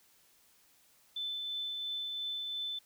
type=tone with tremolo; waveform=sine; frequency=3520 Hz; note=A7; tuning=in tune; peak=-34 dBFS; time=1.16-2.79 s; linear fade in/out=5 ms; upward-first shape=triangle; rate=2.9 Hz; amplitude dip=25%; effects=white hiss -66 dBFS RMS until 2.85 s